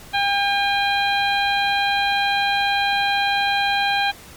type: harmonic tone with a mistuned harmonic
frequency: 802 Hz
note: G5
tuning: 39 cents sharp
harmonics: 1 / 2 / 3 / 4 / 5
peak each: -20 / -23 / -25 / -26 / -27 dBFS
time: 0.13-4.12 s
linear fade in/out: 20 ms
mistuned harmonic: 3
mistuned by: +17 cents
effects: pink hiss -42 dBFS RMS until 4.36 s + MP3 96 kbps